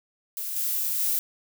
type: noise with level steps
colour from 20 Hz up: violet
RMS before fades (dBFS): -32 / -27 / -25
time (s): 0.37-1.19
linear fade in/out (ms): 0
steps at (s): 0.56 / 0.99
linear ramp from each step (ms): 5
effects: none